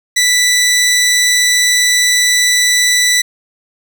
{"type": "tone", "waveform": "15% pulse", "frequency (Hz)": 1975.5, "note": "B6", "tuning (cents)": 0, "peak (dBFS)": -3, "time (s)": [0.16, 3.22], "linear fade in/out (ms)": 10, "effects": []}